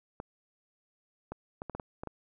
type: clicks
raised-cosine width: 1 ms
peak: -24 dBFS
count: 8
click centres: 0.201 / 1.32 / 1.619 / 1.697 / 1.75 / 1.798 / 2.035 / 2.073 s
effects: none